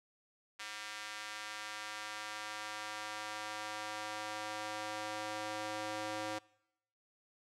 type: tone with high-pass filter sweep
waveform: square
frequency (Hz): 106.5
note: G#2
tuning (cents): +44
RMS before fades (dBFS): -42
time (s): 0.59-6.39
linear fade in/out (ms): 10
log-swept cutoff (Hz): 1700 to 490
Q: 0.95
effects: noise-tail reverb RT60 0.8 s tail -23 dB re dry + low-pass 8000 Hz 12 dB/octave